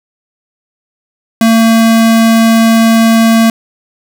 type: tone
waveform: square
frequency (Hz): 226.3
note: A3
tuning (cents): +49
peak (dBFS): -5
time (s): 1.41-3.5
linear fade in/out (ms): 2
effects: none